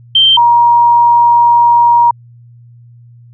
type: tone pair in turn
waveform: sine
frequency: 3136 / 947.5 Hz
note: G7 / A#5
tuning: 0 / +28 cents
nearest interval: octave + major sixth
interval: 2072 cents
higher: first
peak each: -4 dBFS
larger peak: neither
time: 0.15-0.37 / 0.37-2.11 s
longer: second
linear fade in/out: 5 ms
effects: added 119 Hz sine -36 dBFS peak until 3.33 s